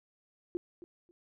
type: tone with echo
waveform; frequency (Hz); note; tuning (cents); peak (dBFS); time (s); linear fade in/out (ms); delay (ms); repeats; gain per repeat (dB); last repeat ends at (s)
sine; 349.2; F4; 0; -30; 0.55-0.57; 0; 270; 2; -15; 1.11
effects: none